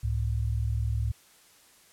sine tone pair together, 68 / 107.94 Hz, C#2 / A2, -33 / -33 cents, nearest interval minor sixth, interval 800 cents, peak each -28 dBFS, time 0.03-1.12 s, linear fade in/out 10 ms, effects white hiss -58 dBFS RMS until 1.92 s + low-pass 12000 Hz 12 dB/octave

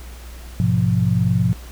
sine chord, F diminished, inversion first, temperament just, 104.77 / 125.72 / 174.61 Hz, Ab2 / Cb3 / F3, +16 / +31 / 0 cents, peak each -19 dBFS, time 0.6-1.53 s, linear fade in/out 0 ms, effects added 60 Hz sine -34 dBFS peak until 1.71 s + pink hiss -43 dBFS RMS until 1.71 s

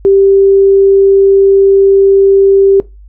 sine tone, 392 Hz, G4, in tune, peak -3 dBFS, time 0.05-2.8 s, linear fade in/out 0 ms, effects noise-tail reverb RT60 0.2 s tail -19 dB re dry + added 50 Hz sine -32 dBFS peak until 3.08 s

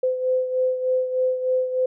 sine beating tone pair, 511 / 514.3 Hz, C5 / C5, -41 / -30 cents, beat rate 3.3 Hz, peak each -20 / -27 dBFS, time 0.03-1.86 s, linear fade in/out 5 ms, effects none

